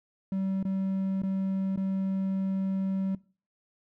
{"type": "tone with dropouts", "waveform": "triangle", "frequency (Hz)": 192, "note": "G3", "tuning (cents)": -36, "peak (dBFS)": -25, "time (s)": [0.32, 3.15], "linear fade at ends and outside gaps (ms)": 2, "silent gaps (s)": [[0.628, 0.651], [1.219, 1.234], [1.76, 1.774]], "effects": ["noise-tail reverb RT60 0.4 s tail -21 dB re dry"]}